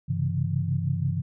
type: tone cluster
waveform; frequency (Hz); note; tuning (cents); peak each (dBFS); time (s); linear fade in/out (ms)
sine; 97.5 / 132.5 / 138.6 / 165.1; G2 / C3 / C#3 / E3; -9 / +22 / 0 / +3; -29; 0.08-1.22; 20
effects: none